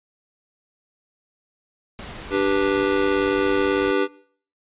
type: noise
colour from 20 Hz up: pink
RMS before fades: -36 dBFS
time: 1.99-3.91 s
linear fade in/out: 0 ms
type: chord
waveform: square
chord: G major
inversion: second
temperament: just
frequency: 294 / 392 / 490 Hz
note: D4 / G4 / B4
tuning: +2 / 0 / -14 cents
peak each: -24 / -22 / -25 dBFS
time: 2.3-4.08 s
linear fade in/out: 50 ms
effects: noise-tail reverb RT60 0.5 s tail -19 dB re dry + resampled to 8000 Hz